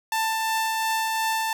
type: tone with tremolo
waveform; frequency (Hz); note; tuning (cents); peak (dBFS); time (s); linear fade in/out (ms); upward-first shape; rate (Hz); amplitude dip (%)
sawtooth; 888; A5; +16; -18; 0.12-1.53; 2; triangle; 2.8; 25
effects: none